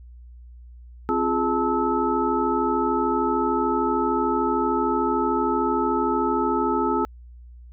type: tone cluster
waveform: sine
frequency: 262.5 / 342.5 / 415.8 / 876 / 1299 Hz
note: C4 / F4 / G#4 / A5 / E6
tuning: +6 / -34 / +2 / -8 / -26 cents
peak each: -26 dBFS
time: 1.09-7.05 s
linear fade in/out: 0 ms
effects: added 60 Hz sine -41 dBFS peak until 7.72 s